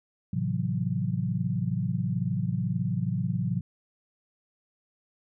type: chord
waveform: sine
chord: F# half-diminished seventh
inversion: first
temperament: just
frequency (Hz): 111 / 133.2 / 166.5 / 185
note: A2 / C3 / E3 / F#3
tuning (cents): +16 / +31 / +18 / 0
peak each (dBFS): -31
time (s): 0.33-3.61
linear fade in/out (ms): 5
effects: none